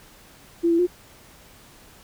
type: tone with pitch steps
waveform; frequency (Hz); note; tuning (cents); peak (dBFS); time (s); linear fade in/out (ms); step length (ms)
sine; 339 / 335.3 / 355.9; E4 / E4 / F4; +49 / +30 / +33; -16; 0.63-0.87; 20; 80
effects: pink hiss -50 dBFS RMS until 2.03 s